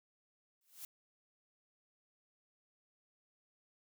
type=noise with exponential growth; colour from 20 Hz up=blue; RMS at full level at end=-44 dBFS; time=0.61-0.85 s; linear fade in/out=2 ms; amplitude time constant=52 ms; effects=none